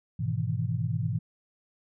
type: chord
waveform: sine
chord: E major seventh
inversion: first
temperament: equal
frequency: 103.83 / 123.47 / 155.56 / 164.81 Hz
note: G#2 / B2 / D#3 / E3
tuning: 0 / 0 / 0 / 0 cents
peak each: -31 / -30 / -35 / -33 dBFS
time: 0.19-1.19 s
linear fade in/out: 10 ms
effects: none